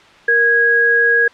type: tone pair together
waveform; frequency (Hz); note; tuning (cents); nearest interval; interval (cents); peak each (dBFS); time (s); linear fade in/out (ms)
sine; 467.9 / 1651; A#4 / G#6; +6 / -11; octave + minor seventh; 2183; -18 / -10; 0.28-1.28; 5
effects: white hiss -44 dBFS RMS until 1.33 s + low-pass 3000 Hz 12 dB/octave